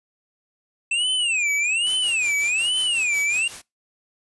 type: tone with vibrato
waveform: square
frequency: 2637 Hz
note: E7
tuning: in tune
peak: -20 dBFS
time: 0.91-3.48 s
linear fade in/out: 5 ms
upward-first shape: sine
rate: 1.2 Hz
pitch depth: 250 cents each way
type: noise with tremolo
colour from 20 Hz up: white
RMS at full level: -36 dBFS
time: 1.86-3.62 s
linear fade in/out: 10 ms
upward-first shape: sine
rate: 5.5 Hz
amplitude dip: 65%
effects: noise-tail reverb RT60 0.2 s tail -23 dB re dry + resampled to 24000 Hz